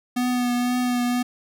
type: tone with vibrato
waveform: square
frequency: 246.2 Hz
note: B3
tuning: 5 cents flat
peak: -21 dBFS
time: 0.16-1.23 s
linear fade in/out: 10 ms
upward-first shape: triangle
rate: 2 Hz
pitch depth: 23 cents each way
effects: none